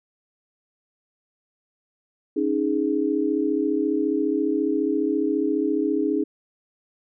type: chord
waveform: sine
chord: C# suspended second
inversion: none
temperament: just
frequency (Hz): 277.2 / 311.8 / 415.8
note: C#4 / D#4 / G#4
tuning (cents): 0 / +4 / +2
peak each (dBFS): -25 / -23 / -25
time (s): 2.36-6.24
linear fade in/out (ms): 10
effects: none